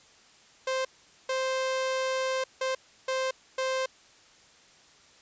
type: tone bursts at uneven times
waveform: sawtooth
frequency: 523.3 Hz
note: C5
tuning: in tune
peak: -23 dBFS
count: 5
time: 0.67-0.85 / 1.29-2.44 / 2.61-2.75 / 3.08-3.31 / 3.58-3.86 s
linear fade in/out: 5 ms
effects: white hiss -57 dBFS RMS until 5.21 s + resampled to 16000 Hz